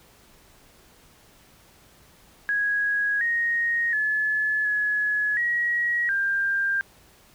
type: tone with pitch steps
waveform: sine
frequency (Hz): 1658 / 1868 / 1718 / 1694 / 1905 / 1593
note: G#6 / A#6 / A6 / G#6 / A#6 / G6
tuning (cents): -3 / +3 / -42 / +34 / +37 / +27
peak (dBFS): -21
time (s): 2.49-6.81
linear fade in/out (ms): 0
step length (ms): 720
effects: pink hiss -55 dBFS RMS until 7.34 s